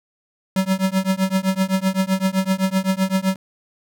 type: tone with tremolo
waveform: square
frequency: 190 Hz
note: F#3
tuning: 46 cents sharp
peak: -14 dBFS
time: 0.56-3.36 s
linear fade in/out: 2 ms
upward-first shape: triangle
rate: 7.8 Hz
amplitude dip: 100%
effects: none